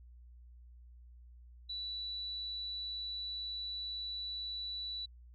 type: tone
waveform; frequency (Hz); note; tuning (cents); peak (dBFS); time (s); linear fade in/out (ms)
sine; 3951; B7; 0; -38; 1.69-5.06; 10
effects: added 60 Hz sine -53 dBFS peak until 5.34 s